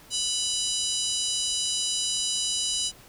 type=harmonic tone with a mistuned harmonic; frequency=987 Hz; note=B5; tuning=1 cent flat; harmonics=3 / 4 / 5 / 6 / 7 / 8 / 9 / 10; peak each=-31 / -32 / -33 / -34 / -34 / -35 / -36 / -36 dBFS; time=0.1-2.92 s; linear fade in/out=50 ms; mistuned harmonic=8; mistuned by=-71 cents; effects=pink hiss -51 dBFS RMS until 3.08 s